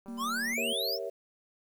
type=click train; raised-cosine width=1 ms; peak=-38 dBFS; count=94; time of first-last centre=0.06-0.537 s; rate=195 Hz
type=tone; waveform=sine; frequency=233.1 Hz; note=A#3; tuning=in tune; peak=-37 dBFS; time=0.08-0.73 s; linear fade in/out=5 ms
type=exponential sweep; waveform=square; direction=up; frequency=987.8 to 5588 Hz; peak=-31 dBFS; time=0.17-0.99 s; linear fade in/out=50 ms
type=chord; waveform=sine; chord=G diminished seventh; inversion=none; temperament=equal; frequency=392 / 466.2 / 554.4 / 659.3 Hz; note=G4 / Bb4 / Db5 / Fb5; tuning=0 / 0 / 0 / 0 cents; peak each=-40 / -38 / -38 / -40 dBFS; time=0.57-1.1 s; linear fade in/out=10 ms
effects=10-bit